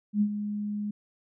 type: tone with ADSR envelope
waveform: sine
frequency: 207.7 Hz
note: G#3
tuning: in tune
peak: -19 dBFS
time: 0.13-0.91 s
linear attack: 81 ms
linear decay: 72 ms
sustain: -10 dB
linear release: 6 ms
effects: none